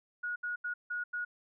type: tone bursts at uneven times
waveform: sine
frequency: 1450 Hz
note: F#6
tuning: 35 cents flat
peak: -33 dBFS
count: 5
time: 0.23-0.36 / 0.43-0.56 / 0.64-0.74 / 0.9-1.04 / 1.13-1.25 s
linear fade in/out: 10 ms
effects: none